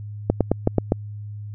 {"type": "clicks", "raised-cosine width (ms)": 2, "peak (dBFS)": -3, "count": 6, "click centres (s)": [0.3, 0.407, 0.516, 0.674, 0.783, 0.921], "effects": ["added 104 Hz sine -31 dBFS peak until 1.54 s"]}